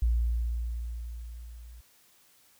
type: tone with level ramp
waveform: sine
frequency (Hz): 58.27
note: A#1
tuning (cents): 0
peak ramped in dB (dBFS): -21 to -45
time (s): 0.02-1.81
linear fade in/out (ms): 5
effects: white hiss -62 dBFS RMS until 2.59 s